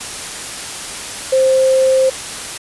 sine tone in noise, 525 Hz, C5, 6 cents sharp, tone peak -9 dBFS, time 1.32-2.1 s, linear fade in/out 10 ms, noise white, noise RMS -26 dBFS, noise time 0-2.58 s, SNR +14 dB, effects resampled to 24000 Hz

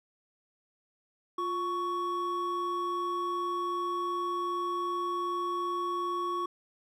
triangle tone pair together, 350.9 / 1115.3 Hz, F4 / C#6, +8 / +10 cents, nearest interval octave + minor sixth, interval 2002 cents, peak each -33 / -29 dBFS, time 1.38-6.46 s, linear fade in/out 5 ms, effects none

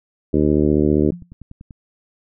harmonic tone, 75.1 Hz, D2, 39 cents sharp, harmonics 1 / 2 / 3 / 4 / 5 / 6 / 7 / 8, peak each -23 / -22 / -20 / -18 / -19 / -25 / -30 / -33 dBFS, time 0.33-1.11 s, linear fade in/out 10 ms
click train, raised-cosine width 5 ms, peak -25 dBFS, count 12, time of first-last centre 0.64-1.708 s, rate 10.3 Hz
sine tone with exponential decay, 174.61 Hz, F3, in tune, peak -24 dBFS, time 1.12-1.33 s, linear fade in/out 0 ms, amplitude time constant 44 ms
effects none

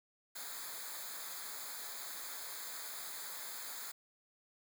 white noise with comb filter, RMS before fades -45 dBFS, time 0.35-3.92 s, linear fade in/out 10 ms, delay 0.35 ms, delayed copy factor -0.9, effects none

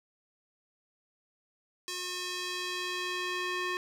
square tone with band-pass filter sweep, 361.8 Hz, F#4, 39 cents flat, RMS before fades -35 dBFS, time 1.88-3.77 s, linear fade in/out 0 ms, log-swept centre 5500 to 2000 Hz, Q 0.95, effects 9-bit

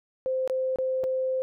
sine tone with dropouts, 520 Hz, C5, 11 cents flat, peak -24 dBFS, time 0.26-1.42 s, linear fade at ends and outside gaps 0 ms, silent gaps 0.476-0.498 / 0.759-0.786 / 1.036-1.04 s, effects none

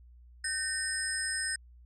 sine tone cluster, 1547 / 1828 / 5120 / 8530 Hz, G6 / A#6 / D#8 / C9, -23 / -34 / +49 / +32 cents, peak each -37 / -35 / -37 / -34 dBFS, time 0.44-1.56 s, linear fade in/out 5 ms, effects tanh soft clip ceiling -22 dBFS + added 60 Hz sine -52 dBFS peak until 1.85 s

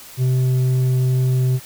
square tone with low-pass filter, 128.4 Hz, C3, 32 cents flat, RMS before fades -17 dBFS, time 0.17-1.6 s, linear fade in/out 50 ms, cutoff 260 Hz, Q 1, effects white hiss -40 dBFS RMS until 1.65 s

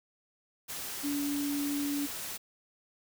sine tone in noise, 286.5 Hz, D4, 43 cents flat, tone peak -30 dBFS, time 1.03-2.07 s, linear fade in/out 20 ms, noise white, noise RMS -39 dBFS, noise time 0.68-2.38 s, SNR +6 dB, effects none

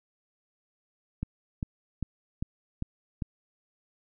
click train, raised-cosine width 5 ms, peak -18 dBFS, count 6, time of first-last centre 1.23-3.222 s, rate 2.51 Hz, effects none

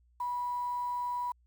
sine tone with quantisation, 978 Hz, B5, 17 cents flat, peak -31 dBFS, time 0.2-1.32 s, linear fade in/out 5 ms, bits 9, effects added 60 Hz sine -63 dBFS peak until 1.46 s

